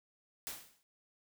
white noise with exponential decay, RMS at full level -39 dBFS, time 0.47-0.83 s, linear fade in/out 0 ms, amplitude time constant 77 ms, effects none

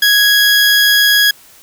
20% pulse tone, 1661.2 Hz, G#6, in tune, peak -3 dBFS, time 0.02-1.31 s, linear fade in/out 5 ms, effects white hiss -43 dBFS RMS until 1.62 s

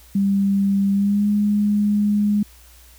sine tone with pitch glide, 197.8 to 206.9 Hz, G3 to G#3, +16 to -6 cents, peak -15 dBFS, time 0.15-2.43 s, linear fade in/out 5 ms, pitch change +78 cents, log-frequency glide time 0.92-1.28 s, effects added 60 Hz sine -47 dBFS peak until 2.98 s + white hiss -50 dBFS RMS until 2.98 s

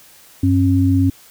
sine tone pair together, 95.85 / 271.1 Hz, G2 / C#4, -38 / -38 cents, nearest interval octave + tritone, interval 1800 cents, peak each -14 dBFS, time 0.43-1.1 s, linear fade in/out 5 ms, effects white hiss -46 dBFS RMS until 1.3 s

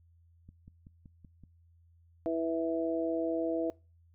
click train, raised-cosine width 5 ms, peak -39 dBFS, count 6, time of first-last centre 0.49-1.437 s, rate 5.28 Hz
harmonic tone, 164.2 Hz, E3, 6 cents flat, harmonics 2 / 3 / 4, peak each -32 / -35 / -33 dBFS, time 2.26-3.7 s, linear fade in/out 0 ms
effects noise-tail reverb RT60 0.3 s tail -24 dB re dry + added 84 Hz sine -60 dBFS peak until 4.14 s

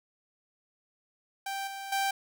sawtooth tone with level steps, 784 Hz, G5, in tune, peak -29 / -34 / -23 dBFS, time 1.46-2.11 s, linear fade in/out 5 ms, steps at 1.67 / 1.92 s, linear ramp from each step 5 ms, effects none

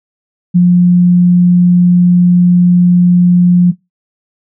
sine tone, 177.3 Hz, F3, 26 cents sharp, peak -3 dBFS, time 0.54-3.72 s, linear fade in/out 20 ms, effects noise-tail reverb RT60 0.2 s tail -20 dB re dry

